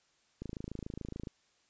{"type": "click train", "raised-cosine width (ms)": 3, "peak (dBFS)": -27, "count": 24, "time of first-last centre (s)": [0.42, 1.272], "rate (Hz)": 27, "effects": ["white hiss -71 dBFS RMS until 1.69 s", "resampled to 16000 Hz"]}